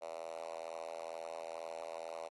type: tone with high-pass filter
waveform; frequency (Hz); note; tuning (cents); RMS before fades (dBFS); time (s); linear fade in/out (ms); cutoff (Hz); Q
5% pulse; 82.2; E2; -4; -45; 0.01-2.29; 20; 590; 4.9
effects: AAC 32 kbps